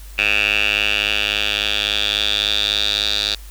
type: tone with band-pass filter sweep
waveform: 10% pulse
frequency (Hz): 103.6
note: G#2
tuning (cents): -4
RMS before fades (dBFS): -19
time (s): 0.18-3.35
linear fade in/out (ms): 5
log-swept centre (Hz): 2600 to 4000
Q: 6.5
effects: added 50 Hz sine -34 dBFS peak until 3.5 s + white hiss -45 dBFS RMS until 3.5 s